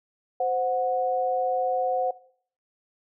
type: tone pair together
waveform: sine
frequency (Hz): 519 / 734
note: C5 / F#5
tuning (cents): -14 / -14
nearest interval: tritone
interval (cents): 600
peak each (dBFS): -26 / -24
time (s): 0.4-2.11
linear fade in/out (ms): 5
effects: noise-tail reverb RT60 0.6 s tail -21 dB re dry